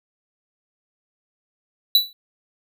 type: tone with exponential decay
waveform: square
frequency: 3951 Hz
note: B7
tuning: in tune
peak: -9 dBFS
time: 1.95-2.13 s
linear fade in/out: 2 ms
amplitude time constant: 37 ms
effects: none